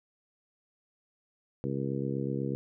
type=harmonic tone; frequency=68.1 Hz; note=C#2; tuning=30 cents flat; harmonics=2 / 3 / 4 / 5 / 6 / 7; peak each=-34 / -36 / -37 / -38 / -39 / -39 dBFS; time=1.64-2.55 s; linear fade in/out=0 ms; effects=none